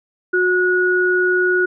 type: tone pair together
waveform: sine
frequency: 364.4 / 1457.6 Hz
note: F#4 / F#6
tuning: -26 / -26 cents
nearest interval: 2 octaves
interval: 2400 cents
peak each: -16 dBFS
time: 0.33-1.66 s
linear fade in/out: 10 ms
effects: none